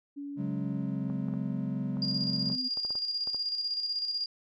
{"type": "tone with pitch glide", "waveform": "sine", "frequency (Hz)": [284.2, 253.2], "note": ["C#4", "B3"], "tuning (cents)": [43, 43], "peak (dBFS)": -36, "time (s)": [0.16, 2.69], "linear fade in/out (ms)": 20, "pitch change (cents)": -200, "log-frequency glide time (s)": [0.57, 1.33]}
{"type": "chord", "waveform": "triangle", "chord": "C# suspended fourth", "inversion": "none", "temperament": "equal", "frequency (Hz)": [138.59, 185, 207.7], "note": ["C#3", "F#3", "G#3"], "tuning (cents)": [0, 0, 0], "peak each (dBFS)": [-34, -33, -34], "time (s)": [0.36, 2.57], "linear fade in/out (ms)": 50}
{"type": "clicks", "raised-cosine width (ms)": 1, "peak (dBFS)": -32, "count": 11, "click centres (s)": [1.1, 1.285, 1.338, 1.97, 2.5, 2.773, 2.85, 2.906, 2.954, 3.274, 3.346]}
{"type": "tone with tremolo", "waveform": "sine", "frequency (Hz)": 4818, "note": "D8", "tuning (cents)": 43, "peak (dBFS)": -28, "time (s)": [2.02, 4.26], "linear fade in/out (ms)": 2, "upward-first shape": "square", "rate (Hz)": 16, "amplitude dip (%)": 45}
{"effects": []}